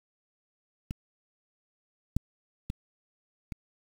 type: clicks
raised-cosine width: 5 ms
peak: -22 / -13 / -20 / -24 dBFS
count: 4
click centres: 0.909 / 2.166 / 2.701 / 3.522 s
effects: 7-bit